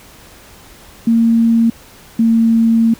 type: tone pair in turn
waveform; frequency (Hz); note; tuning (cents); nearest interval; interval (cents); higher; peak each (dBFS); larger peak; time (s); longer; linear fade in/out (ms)
sine; 229.4 / 227.6; A#3 / A#3; -28 / -41; unison; 13; first; -8; neither; 1.07-1.7 / 2.19-2.94; second; 5
effects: pink hiss -41 dBFS RMS until 2.99 s